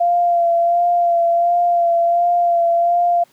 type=tone with vibrato; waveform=sine; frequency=690 Hz; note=F5; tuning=21 cents flat; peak=-12 dBFS; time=0-3.24 s; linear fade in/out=10 ms; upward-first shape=sine; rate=1.4 Hz; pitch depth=24 cents each way; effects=pink hiss -55 dBFS RMS until 3.32 s + high-pass 150 Hz 12 dB/octave